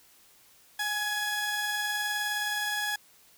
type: tone pair together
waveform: sawtooth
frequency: 831 / 1681.3 Hz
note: G#5 / G#6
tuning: +1 / +21 cents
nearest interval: octave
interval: 1220 cents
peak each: -31 / -26 dBFS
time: 0.79-2.96 s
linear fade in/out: 5 ms
effects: white hiss -59 dBFS RMS until 3.37 s